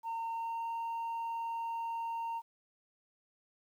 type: tone with pitch glide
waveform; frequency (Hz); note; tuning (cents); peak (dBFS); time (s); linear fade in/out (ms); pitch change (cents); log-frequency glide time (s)
sine; 914 to 920.4; A#5 to A#5; -34 to -22; -32; 0.03-2.42; 50; +12; 0.3-0.7
effects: tanh soft clip ceiling -34 dBFS + 11-bit